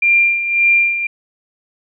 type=tone with tremolo; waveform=sine; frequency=2385 Hz; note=D7; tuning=26 cents sharp; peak=-8 dBFS; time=0.02-1.07 s; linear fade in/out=5 ms; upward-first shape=sine; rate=1.8 Hz; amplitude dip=65%; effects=none